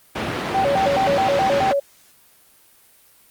pink band-pass noise, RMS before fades -25 dBFS, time 0.15-1.73 s, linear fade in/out 10 ms, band 140 to 3200 Hz, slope 12 dB/octave
sine tone with vibrato, 659.3 Hz, E5, in tune, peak -16 dBFS, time 0.54-1.8 s, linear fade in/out 10 ms, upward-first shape square, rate 4.7 Hz, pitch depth 280 cents each way
effects white hiss -53 dBFS RMS until 3.3 s + Opus 32 kbps

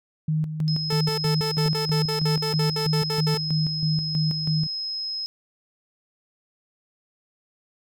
sine tone with tremolo, 155.56 Hz, D#3, in tune, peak -20 dBFS, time 0.28-4.67 s, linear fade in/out 5 ms, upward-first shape square, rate 3.1 Hz, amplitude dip 60%
sine tone, 5130 Hz, E8, 48 cents flat, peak -27 dBFS, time 0.68-5.26 s, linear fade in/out 0 ms
sawtooth tone bursts, 440 Hz, A4, in tune, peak -22 dBFS, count 15, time 0.9-3.376 s, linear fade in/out 5 ms, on 110 ms, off 59 ms
clicks, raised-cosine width 2 ms, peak -24 dBFS, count 2, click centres 1.658 / 1.663 s
effects none

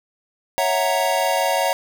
square chord, F# dominant seventh, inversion second, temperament equal, 554.4 / 659.3 / 740 / 932.3 Hz, C#5 / E5 / F#5 / A#5, 0 / 0 / 0 / 0 cents, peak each -24 dBFS, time 0.58-1.73 s, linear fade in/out 0 ms, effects none

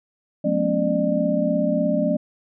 sine tone cluster, 179.3 / 215.7 / 239 / 275.6 / 600 Hz, F3 / A3 / A#3 / C#4 / D5, +46 / -34 / +43 / -10 / +37 cents, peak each -25 / -25 / -27 / -25 / -22 dBFS, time 0.44-2.17 s, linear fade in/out 10 ms, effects none

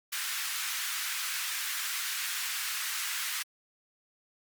pink high-pass noise, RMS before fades -34 dBFS, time 0.12-3.43 s, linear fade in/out 10 ms, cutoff 1400 Hz, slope 24 dB/octave, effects Opus 48 kbps

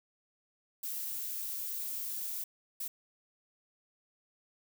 violet noise bursts at uneven times, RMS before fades -38 dBFS, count 2, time 0.83-2.44 / 2.8-2.88 s, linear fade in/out 5 ms, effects none

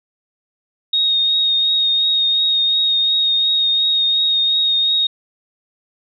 sine tone with vibrato, 3729 Hz, A#7, in tune, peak -13 dBFS, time 0.93-5.07 s, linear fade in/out 5 ms, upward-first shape triangle, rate 2.8 Hz, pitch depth 22 cents each way, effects none

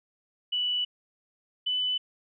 sine tone pair in turn, 2960 / 2998 Hz, F#7 / F#7, 0 / +22 cents, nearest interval unison, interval 22 cents, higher second, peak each -25 dBFS, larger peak neither, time 0.52-0.85 / 1.66-1.98 s, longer first, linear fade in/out 10 ms, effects none

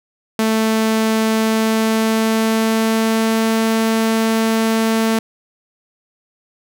sawtooth tone with pitch glide, 220.9 to 223.5 Hz, A3 to A3, +7 to +27 cents, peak -10 dBFS, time 0.39-5.19 s, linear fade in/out 2 ms, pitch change +20 cents, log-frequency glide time 1.29-3.54 s, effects none

